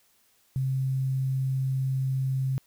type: tone with quantisation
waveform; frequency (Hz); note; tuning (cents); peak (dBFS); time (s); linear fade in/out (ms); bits
sine; 132.6; C3; +23; -24; 0.56-2.58; 0; 9
effects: white hiss -65 dBFS RMS until 2.66 s